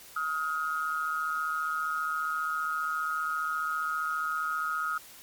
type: tone pair together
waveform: sine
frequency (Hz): 1265.1 / 1420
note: D#6 / F6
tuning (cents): +28 / +28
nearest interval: major second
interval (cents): 200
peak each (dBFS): -30 / -32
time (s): 0.16-4.98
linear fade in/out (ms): 5
effects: white hiss -50 dBFS RMS until 5.22 s + MP3 96 kbps